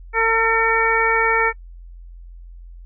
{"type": "harmonic tone", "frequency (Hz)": 452.1, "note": "A4", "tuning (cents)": 47, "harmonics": [1, 2, 3, 4, 5], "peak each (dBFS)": [-21, -21, -21, -21, -21], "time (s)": [0.13, 1.53], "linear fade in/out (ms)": 50, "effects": ["noise-tail reverb RT60 0.1 s tail -26 dB re dry", "added 43 Hz sine -36 dBFS peak until 2.85 s"]}